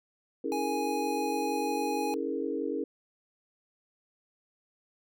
sine chord, A# half-diminished seventh, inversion first, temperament equal with one note detuned, 277.2 / 323.6 / 415.3 / 466.2 Hz, C#4 / E4 / G#4 / A#4, 0 / -32 / 0 / 0 cents, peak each -35 dBFS, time 0.44-2.84 s, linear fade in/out 5 ms
square tone, 830.6 Hz, G#5, in tune, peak -33 dBFS, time 0.52-2.14 s, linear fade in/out 0 ms
effects none

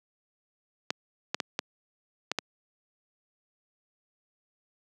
clicks, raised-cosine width 0.2 ms, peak -10 dBFS, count 6, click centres 0.905 / 1.345 / 1.402 / 1.591 / 2.316 / 2.387 s, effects high-pass 200 Hz 12 dB/octave

